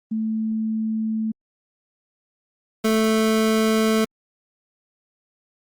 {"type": "tone pair in turn", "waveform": ["sine", "25% pulse"], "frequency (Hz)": [220, 220], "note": ["A3", "A3"], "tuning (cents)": [0, 0], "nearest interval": "unison", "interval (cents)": 0, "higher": "neither", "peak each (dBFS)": [-21, -13], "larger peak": "second", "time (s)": [[0.11, 1.32], [2.84, 4.05]], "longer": "neither", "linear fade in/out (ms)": 10, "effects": ["Opus 24 kbps"]}